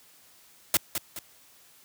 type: noise with echo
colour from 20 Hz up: white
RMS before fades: -21 dBFS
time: 0.74-0.77 s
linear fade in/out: 2 ms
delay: 210 ms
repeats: 2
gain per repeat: -8 dB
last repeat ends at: 1.19 s
effects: white hiss -57 dBFS RMS until 1.84 s + high-pass 60 Hz 12 dB/octave